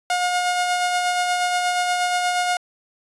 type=tone with tremolo; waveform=sawtooth; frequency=717 Hz; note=F5; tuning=45 cents sharp; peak=-14 dBFS; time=0.1-2.57 s; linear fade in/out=2 ms; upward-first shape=sine; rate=8.4 Hz; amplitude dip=30%; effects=resampled to 24000 Hz